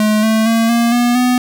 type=tone with pitch steps; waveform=square; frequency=213.6 / 220.2 / 227.1 / 234.1 / 241.4 / 248.9 Hz; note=G#3 / A3 / A#3 / A#3 / B3 / B3; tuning=+49 / +2 / -45 / +8 / -39 / +14 cents; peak=-11 dBFS; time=0-1.38 s; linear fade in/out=2 ms; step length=230 ms; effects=none